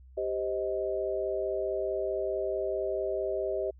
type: chord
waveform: sine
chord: C minor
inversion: second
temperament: just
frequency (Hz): 392.4 / 523.3 / 627.9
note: G4 / C5 / Eb5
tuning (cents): +2 / 0 / +16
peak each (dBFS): -32 / -35 / -32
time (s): 0.17-3.71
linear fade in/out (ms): 10
effects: added 64 Hz sine -50 dBFS peak until 3.79 s